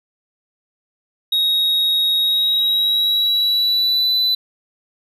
triangle tone with pitch glide, 3774 to 3994 Hz, A#7 to B7, +21 to +19 cents, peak -13 dBFS, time 1.32-4.35 s, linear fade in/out 5 ms, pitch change +98 cents, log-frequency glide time 2.17-4.14 s, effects none

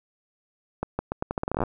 accelerating click train, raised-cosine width 1 ms, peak -12 dBFS, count 16, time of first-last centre 0.83-1.636 s, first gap 160 ms, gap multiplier 0.81, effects none

